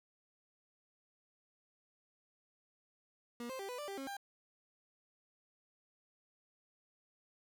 30% pulse tone with pitch steps, 238.7 / 524 / 392.7 / 495.4 / 589 / 394.7 / 270.9 / 797 Hz, A#3 / C5 / G4 / B4 / D5 / G4 / C#4 / G5, +41 / +2 / +3 / +5 / +5 / +12 / -40 / +28 cents, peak -39 dBFS, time 3.4-4.168 s, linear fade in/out 2 ms, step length 96 ms, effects none

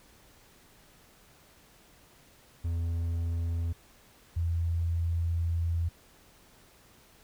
triangle / sine tone pair in turn, 84.2 / 84.2 Hz, E2 / E2, +37 / +37 cents, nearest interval unison, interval 0 cents, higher neither, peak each -26 dBFS, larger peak neither, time 2.64-3.73 / 4.36-5.89 s, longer second, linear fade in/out 10 ms, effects pink hiss -59 dBFS RMS until 7.23 s

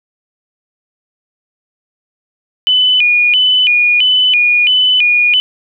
sine tone with vibrato, 2711 Hz, E7, 48 cents sharp, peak -7 dBFS, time 2.67-5.4 s, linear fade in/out 0 ms, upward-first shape square, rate 1.5 Hz, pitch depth 180 cents each way, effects none

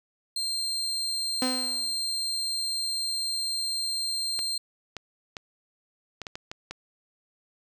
35% pulse tone, 4172 Hz, C8, 6 cents flat, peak -26 dBFS, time 0.36-4.58 s, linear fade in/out 5 ms
sawtooth tone with exponential decay, 255.8 Hz, C4, 39 cents flat, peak -20 dBFS, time 1.42-2.02 s, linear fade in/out 2 ms, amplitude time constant 130 ms
clicks, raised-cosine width 0.2 ms, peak -18 dBFS, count 8, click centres 4.391 / 4.967 / 5.368 / 6.217 / 6.268 / 6.355 / 6.515 / 6.71 s
effects none

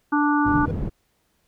harmonic tone, 293.7 Hz, D4, in tune, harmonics 1 / 3 / 4 / 5, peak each -19 / -24 / -25 / -26 dBFS, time 0.12-0.66 s, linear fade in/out 10 ms
white low-pass noise, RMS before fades -26 dBFS, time 0.45-0.9 s, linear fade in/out 20 ms, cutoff 190 Hz, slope 12 dB/octave
triangle tone with exponential growth, 484.7 Hz, B4, 32 cents flat, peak -23 dBFS, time 0.61-0.71 s, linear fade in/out 2 ms, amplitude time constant 21 ms
effects pink hiss -68 dBFS RMS until 1.47 s

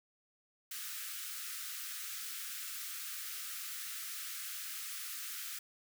white high-pass noise, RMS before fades -43 dBFS, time 0.71-5.59 s, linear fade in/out 5 ms, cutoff 1200 Hz, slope 96 dB/octave, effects none

